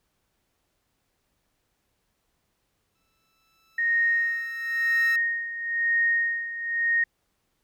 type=tone with exponential growth; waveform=15% pulse; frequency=1318.5 Hz; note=E6; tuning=in tune; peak=-29 dBFS; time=2.95-5.16 s; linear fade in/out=5 ms; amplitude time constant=480 ms
type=tone with tremolo; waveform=sine; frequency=1859 Hz; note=A#6; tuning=5 cents flat; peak=-19 dBFS; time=3.78-7.04 s; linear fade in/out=5 ms; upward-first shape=sine; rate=1 Hz; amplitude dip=75%
effects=pink hiss -74 dBFS RMS until 7.63 s

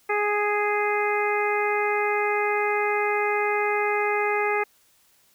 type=harmonic tone; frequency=415.3 Hz; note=G#4; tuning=in tune; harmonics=1 / 2 / 3 / 4 / 5 / 6; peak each=-25 / -27 / -30 / -32 / -28 / -33 dBFS; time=0.09-4.64 s; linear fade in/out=10 ms; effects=white hiss -61 dBFS RMS until 5.34 s

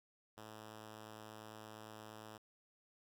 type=tone; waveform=5% pulse; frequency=108.6 Hz; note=A2; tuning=22 cents flat; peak=-40 dBFS; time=0.37-2.38 s; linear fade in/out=10 ms; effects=none

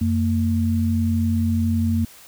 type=tone pair together; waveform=sine; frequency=90.5 / 228 Hz; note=F#2 / A#3; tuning=-38 / -38 cents; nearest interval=octave + major third; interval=1600 cents; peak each=-20 dBFS; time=0.01-2.05 s; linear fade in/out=5 ms; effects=white hiss -46 dBFS RMS until 2.27 s

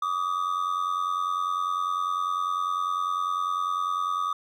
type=ring-modulated tone; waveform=triangle; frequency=1200 Hz; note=D6; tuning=37 cents sharp; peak=-20 dBFS; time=0.02-4.33 s; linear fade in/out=5 ms; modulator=45 Hz; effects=none

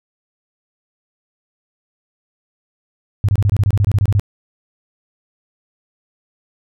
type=tone bursts; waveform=sine; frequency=101 Hz; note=G#2; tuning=48 cents flat; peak=-10 dBFS; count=14; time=3.24-4.196 s; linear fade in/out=0 ms; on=46 ms; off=24 ms; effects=none

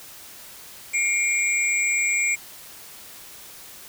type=tone cluster; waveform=sine; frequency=2162 / 2365 / 7650 Hz; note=C#7 / D7 / A#8; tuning=-44 / +12 / +44 cents; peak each=-24 dBFS; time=0.93-2.36 s; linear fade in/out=20 ms; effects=white hiss -43 dBFS RMS until 3.88 s

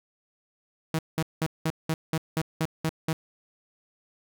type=tone bursts; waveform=sawtooth; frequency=160 Hz; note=D#3; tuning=49 cents sharp; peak=-20 dBFS; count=10; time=0.94-3.13 s; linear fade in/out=2 ms; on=48 ms; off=190 ms; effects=none

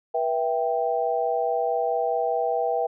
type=chord; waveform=sine; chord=E minor; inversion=second; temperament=equal with one note detuned; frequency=484.8 / 659.3 / 784 Hz; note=B4 / E5 / G5; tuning=-32 / 0 / 0 cents; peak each=-26 dBFS; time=0.14-2.87 s; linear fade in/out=10 ms; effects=none

